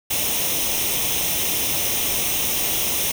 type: noise with comb filter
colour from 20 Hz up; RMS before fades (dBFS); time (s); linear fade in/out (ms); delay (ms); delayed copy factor
white; -22; 0.1-3.12; 10; 0.33; +0.65
effects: none